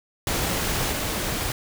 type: noise with level steps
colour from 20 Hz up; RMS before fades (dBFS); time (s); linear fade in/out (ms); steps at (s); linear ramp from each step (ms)
pink; -25 / -27; 0.27-1.52; 2; 0.91; 20
effects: none